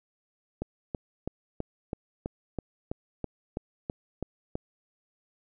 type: click train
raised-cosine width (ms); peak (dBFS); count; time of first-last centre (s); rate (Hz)
2; -18; 13; 0.62-4.554; 3.05
effects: none